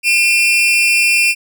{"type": "tone pair together", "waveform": "40% pulse", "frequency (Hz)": [2407, 2693], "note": ["D7", "E7"], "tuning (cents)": [42, 36], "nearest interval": "major second", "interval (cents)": 194, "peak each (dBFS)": -12, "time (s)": [0.03, 1.35], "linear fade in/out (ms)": 50, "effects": []}